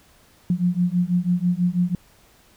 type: beating tone pair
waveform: sine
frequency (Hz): 174.61 / 180.71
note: F3 / F#3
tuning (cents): 0 / -41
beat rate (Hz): 6.1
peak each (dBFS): -21 / -21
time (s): 0.5-1.95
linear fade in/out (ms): 2
effects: pink hiss -55 dBFS RMS until 2.56 s